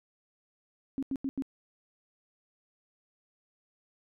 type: tone bursts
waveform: sine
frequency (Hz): 270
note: C#4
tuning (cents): -45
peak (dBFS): -29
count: 4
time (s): 0.98-1.422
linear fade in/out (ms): 0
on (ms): 46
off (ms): 86
effects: none